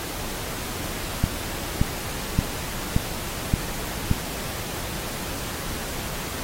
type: click train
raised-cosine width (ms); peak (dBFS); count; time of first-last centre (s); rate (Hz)
5; -6; 6; 1.24-4.114; 1.74
effects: pink hiss -32 dBFS RMS until 6.43 s + AAC 48 kbps